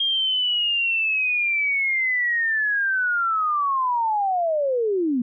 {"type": "linear sweep", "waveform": "sine", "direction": "down", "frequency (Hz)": [3232, 230.5], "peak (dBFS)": -19, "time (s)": [0, 5.22], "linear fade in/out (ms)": 5, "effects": []}